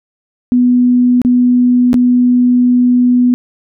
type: tone with dropouts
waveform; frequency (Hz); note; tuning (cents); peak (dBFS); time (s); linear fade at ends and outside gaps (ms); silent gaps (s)
sine; 246.9; B3; 0; -6; 0.52-3.34; 0; 1.217-1.249 / 1.931-1.942
effects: none